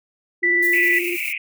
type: tone with vibrato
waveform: sine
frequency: 349.7 Hz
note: F4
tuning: 2 cents sharp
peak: -24 dBFS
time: 0.42-1.17 s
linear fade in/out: 20 ms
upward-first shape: sine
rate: 20 Hz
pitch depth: 37 cents each way
type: tone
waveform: sine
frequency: 1975.5 Hz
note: B6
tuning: in tune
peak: -15 dBFS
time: 0.43-0.99 s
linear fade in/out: 5 ms
type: noise with tremolo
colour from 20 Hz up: violet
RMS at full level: -31 dBFS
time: 0.62-1.33 s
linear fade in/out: 10 ms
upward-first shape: square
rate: 9.5 Hz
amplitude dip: 30%
type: band-pass noise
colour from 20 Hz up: pink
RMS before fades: -26 dBFS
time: 0.73-1.38 s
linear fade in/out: 5 ms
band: 2200 to 2600 Hz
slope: 96 dB/octave
effects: none